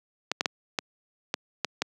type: clicks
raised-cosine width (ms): 0.2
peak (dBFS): -8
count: 7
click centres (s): 0.316 / 0.409 / 0.458 / 0.788 / 1.341 / 1.647 / 1.82
effects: high-pass 200 Hz 12 dB/octave